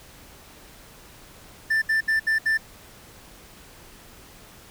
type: tone bursts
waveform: triangle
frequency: 1774 Hz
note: A6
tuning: 14 cents sharp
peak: -17 dBFS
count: 5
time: 1.7-2.576 s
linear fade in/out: 10 ms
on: 120 ms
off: 69 ms
effects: pink hiss -48 dBFS RMS until 4.7 s